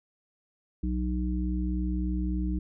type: harmonic tone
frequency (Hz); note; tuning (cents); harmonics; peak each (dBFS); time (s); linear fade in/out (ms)
61.74; B1; 0; 1 / 3 / 5; -28 / -32 / -34; 0.83-2.59; 5
effects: none